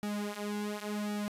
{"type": "tone with flanger", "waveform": "sawtooth", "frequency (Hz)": 207.7, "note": "G#3", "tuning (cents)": 0, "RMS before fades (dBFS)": -36, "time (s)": [0.03, 1.28], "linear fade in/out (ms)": 0, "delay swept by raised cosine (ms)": [1.9, 6.5], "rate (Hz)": 0.91, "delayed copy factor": -0.85, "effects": ["resampled to 32000 Hz", "11-bit"]}